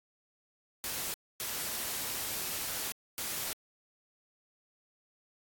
white noise bursts at uneven times, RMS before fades -36 dBFS, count 3, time 0.84-1.14 / 1.4-2.92 / 3.18-3.53 s, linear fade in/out 0 ms, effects AAC 64 kbps

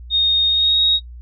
sine tone with pitch glide, 3705 to 3770 Hz, A#7 to A#7, -11 to +19 cents, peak -12 dBFS, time 0.1-1 s, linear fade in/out 50 ms, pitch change +30 cents, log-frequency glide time 0.47-0.81 s, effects noise-tail reverb RT60 0.1 s tail -19 dB re dry + added 60 Hz sine -33 dBFS peak until 1.21 s

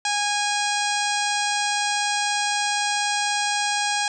harmonic tone with a mistuned harmonic, 823 Hz, G#5, 16 cents flat, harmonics 1 / 2 / 3 / 4 / 5 / 6 / 7 / 8 / 9 / 10, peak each -25 / -28 / -30 / -31 / -32 / -33 / -33 / -34 / -35 / -35 dBFS, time 0.05-4.08 s, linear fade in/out 2 ms, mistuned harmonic 7, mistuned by -30 cents, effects none

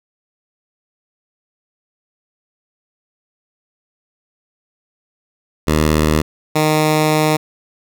10% pulse tone pair in turn, 77.2 / 154.4 Hz, D#2 / D#3, -13 / -13 cents, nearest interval octave, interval 1200 cents, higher second, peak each -4 dBFS, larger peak neither, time 5.67-6.22 / 6.55-7.37 s, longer second, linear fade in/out 10 ms, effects none

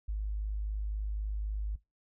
sine tone, 51.91 Hz, G#1, in tune, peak -31 dBFS, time 0.08-1.76 s, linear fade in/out 10 ms, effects noise-tail reverb RT60 0.2 s tail -20 dB re dry

